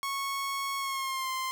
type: tone with pitch glide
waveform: sawtooth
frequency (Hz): 1102 to 1045.6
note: C#6 to C6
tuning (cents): -11 to -1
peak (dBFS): -27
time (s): 0.03-1.51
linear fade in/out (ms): 0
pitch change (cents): -90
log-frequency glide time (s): 0.78-1.31
effects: none